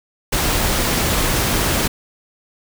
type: noise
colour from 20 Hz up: pink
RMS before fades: -18 dBFS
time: 0.32-1.88 s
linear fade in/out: 10 ms
effects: none